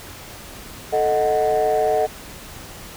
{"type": "chord", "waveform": "sine", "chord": "D# diminished", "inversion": "second", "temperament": "equal", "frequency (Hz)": [440, 622.3, 740], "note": ["A4", "D#5", "F#5"], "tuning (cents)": [0, 0, 0], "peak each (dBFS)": -19, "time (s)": [0.92, 2.07], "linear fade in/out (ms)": 20, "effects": ["tanh soft clip ceiling -11 dBFS", "pink hiss -38 dBFS RMS until 2.96 s"]}